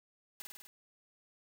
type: noise with echo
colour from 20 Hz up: white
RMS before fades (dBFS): -45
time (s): 0.4-0.42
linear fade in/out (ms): 0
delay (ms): 50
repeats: 5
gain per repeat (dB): -2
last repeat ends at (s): 0.67
effects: none